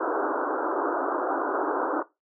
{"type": "band-pass noise", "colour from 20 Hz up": "pink", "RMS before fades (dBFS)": -27, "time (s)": [0, 2.03], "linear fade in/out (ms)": 10, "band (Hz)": [280, 1500], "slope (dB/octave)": 96, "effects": ["noise-tail reverb RT60 0.2 s tail -17 dB re dry"]}